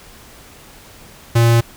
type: tone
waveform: square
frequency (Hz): 116.54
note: A#2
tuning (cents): 0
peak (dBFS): -10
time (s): 1.35-1.61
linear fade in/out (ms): 10
effects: pink hiss -42 dBFS RMS until 1.76 s